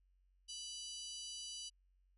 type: harmonic tone with a mistuned harmonic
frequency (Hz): 987.8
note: B5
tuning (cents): 0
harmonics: 3 / 4 / 5 / 6 / 7 / 8 / 9 / 10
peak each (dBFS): -50 / -57 / -51 / -51 / -61 / -60 / -64 / -55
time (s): 0.48-1.7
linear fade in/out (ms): 20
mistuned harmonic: 5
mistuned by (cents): -76
effects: added 46 Hz sine -70 dBFS peak until 2.17 s